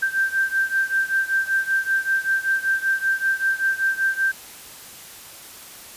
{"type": "beating tone pair", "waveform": "sine", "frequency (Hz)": [1568, 1573.2], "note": ["G6", "G6"], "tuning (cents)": [0, 6], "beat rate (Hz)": 5.2, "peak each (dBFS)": [-21, -23], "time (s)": [0.02, 4.32], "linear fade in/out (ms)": 10, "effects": ["white hiss -41 dBFS RMS until 5.96 s", "resampled to 32000 Hz"]}